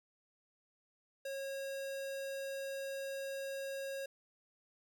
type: tone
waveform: square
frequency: 545 Hz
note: C#5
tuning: 29 cents flat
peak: -40 dBFS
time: 1.25-4.06 s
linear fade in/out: 5 ms
effects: none